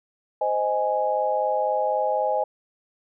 sine chord, Ab major, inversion first, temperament just, 519.1 / 623 / 830.6 Hz, C5 / Eb5 / Ab5, -14 / +2 / 0 cents, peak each -26 / -25 / -24 dBFS, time 0.41-2.44 s, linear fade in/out 5 ms, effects none

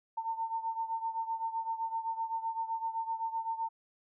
sine beating tone pair, 902 / 909.8 Hz, A5 / A#5, +43 / -42 cents, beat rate 7.8 Hz, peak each -34 / -38 dBFS, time 0.17-3.69 s, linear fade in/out 10 ms, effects none

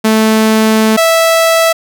sawtooth tone pair in turn, 219.2 / 656.9 Hz, A3 / E5, -6 / -6 cents, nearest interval octave + perfect fifth, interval 1900 cents, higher second, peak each -3 dBFS, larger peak neither, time 0.04-0.97 / 0.97-1.73 s, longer first, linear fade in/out 10 ms, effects none

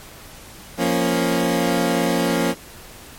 20% pulse chord, Bb minor, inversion second, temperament equal, 174.61 / 233.1 / 277.2 Hz, F3 / Bb3 / Db4, 0 / 0 / 0 cents, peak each -17 dBFS, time 0.77-2.55 s, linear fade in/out 50 ms, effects pink hiss -41 dBFS RMS until 3.18 s + MP3 64 kbps

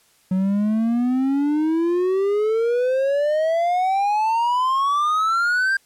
triangle exponential sweep, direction up, 183.9 to 1600 Hz, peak -15 dBFS, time 0.31-5.77 s, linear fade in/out 5 ms, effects white hiss -58 dBFS RMS until 5.85 s + low-pass 12000 Hz 12 dB/octave

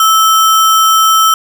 sine tone with sample-and-hold, 1308 Hz, E6, 14 cents flat, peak -5 dBFS, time 0-1.34 s, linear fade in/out 2 ms, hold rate 4410 Hz, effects none

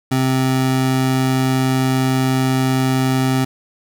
square tone pair together, 130.8 / 261.6 Hz, C3 / C4, 0 / 0 cents, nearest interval octave, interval 1200 cents, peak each -18 dBFS, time 0.11-3.45 s, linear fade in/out 10 ms, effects none

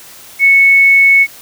sine tone, 2208 Hz, C#7, 7 cents flat, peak -4 dBFS, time 0.39-1.27 s, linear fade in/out 50 ms, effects white hiss -36 dBFS RMS until 1.41 s

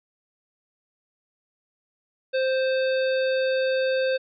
harmonic tone with a mistuned harmonic, 523.3 Hz, C5, in tune, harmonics 1 / 3 / 5 / 7 / 9, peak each -21 / -31 / -35 / -38 / -40 dBFS, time 2.33-4.18 s, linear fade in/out 20 ms, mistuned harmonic 9, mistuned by -71 cents, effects none

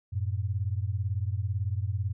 sine beating tone pair, 92.5 / 110.5 Hz, F#2 / A2, 0 / +8 cents, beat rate 18 Hz, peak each -29 / -31 dBFS, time 0.12-2.13 s, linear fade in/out 20 ms, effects none

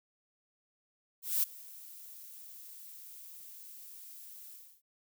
violet noise with ADSR envelope, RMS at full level -28 dBFS, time 1.22-4.82 s, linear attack 210 ms, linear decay 12 ms, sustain -22 dB, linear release 310 ms, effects none

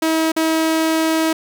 sawtooth tone with dropouts, 320.9 Hz, E4, 46 cents flat, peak -11 dBFS, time 0.02-1.33 s, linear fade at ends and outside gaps 5 ms, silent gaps 0.319-0.364 s, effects none

